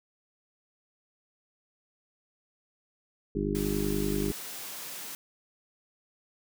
harmonic tone, 50.4 Hz, G1, 49 cents sharp, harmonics 1 / 2 / 3 / 4 / 5 / 6 / 7 / 8, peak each -35 / -43 / -36 / -33 / -45 / -33 / -36 / -33 dBFS, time 3.35-4.32 s, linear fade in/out 5 ms
white high-pass noise, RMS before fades -40 dBFS, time 3.55-5.15 s, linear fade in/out 0 ms, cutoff 130 Hz, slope 96 dB/octave
effects none

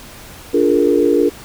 sine chord, Bb dominant seventh, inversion first, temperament just, 291.4 / 349.6 / 419.5 / 466.2 Hz, D4 / F4 / Ab4 / Bb4, -13 / +2 / +17 / 0 cents, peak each -16 dBFS, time 0.53-1.3 s, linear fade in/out 20 ms, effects pink hiss -37 dBFS RMS until 1.44 s

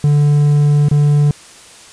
triangle tone with dropouts, 146.5 Hz, D3, 4 cents flat, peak -6 dBFS, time 0.04-1.31 s, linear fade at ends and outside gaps 2 ms, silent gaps 0.886-0.912 s, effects white hiss -39 dBFS RMS until 1.92 s + resampled to 22050 Hz

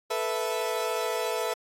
30% pulse chord, A suspended second, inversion none, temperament equal, 440 / 493.9 / 659.3 Hz, A4 / B4 / E5, 0 / 0 / 0 cents, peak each -29 dBFS, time 0.1-1.54 s, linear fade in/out 10 ms, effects AAC 48 kbps

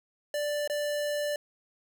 square tone with dropouts, 588 Hz, D5, 2 cents sharp, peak -29 dBFS, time 0.34-1.36 s, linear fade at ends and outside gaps 2 ms, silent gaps 0.676-0.698 s, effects none

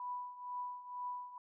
sine tone with tremolo, 987.8 Hz, B5, in tune, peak -37 dBFS, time 0-1.38 s, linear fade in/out 2 ms, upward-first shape triangle, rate 2.1 Hz, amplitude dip 80%, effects none

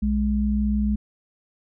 sine tone pair together, 61.91 / 208.8 Hz, B1 / G#3, +5 / +10 cents, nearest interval octave + major sixth, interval 2105 cents, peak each -23 / -21 dBFS, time 0.02-0.96 s, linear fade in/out 10 ms, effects none

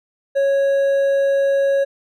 triangle tone with hard clipping, 552 Hz, C#5, 7 cents flat, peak -15 dBFS, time 0.35-1.85 s, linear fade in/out 20 ms, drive 7 dB, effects none

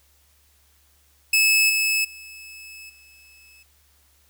sawtooth tone with level steps, 2600 Hz, E7, 24 cents flat, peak -12 / -16 / -36 / -46 dBFS, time 1.33-3.63 s, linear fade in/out 5 ms, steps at 1.69 / 2.04 / 2.89 s, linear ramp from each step 10 ms, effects added 71 Hz sine -61 dBFS peak until 4.29 s + white hiss -61 dBFS RMS until 4.29 s

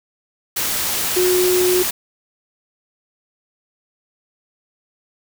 sine tone in noise, 363.6 Hz, F#4, 30 cents flat, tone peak -14 dBFS, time 1.16-1.83 s, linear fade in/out 10 ms, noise white, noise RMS -21 dBFS, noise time 0.56-1.91 s, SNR +4 dB, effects none

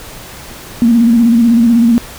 sine tone with vibrato, 233.1 Hz, A#3, in tune, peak -5 dBFS, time 0.82-1.98 s, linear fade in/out 0 ms, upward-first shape square, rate 16 Hz, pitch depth 47 cents each way, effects pink hiss -31 dBFS RMS until 2.18 s

